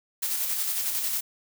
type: noise with tremolo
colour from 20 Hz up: blue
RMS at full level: -27 dBFS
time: 0.22-1.21 s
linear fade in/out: 10 ms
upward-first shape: square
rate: 11 Hz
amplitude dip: 30%
effects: none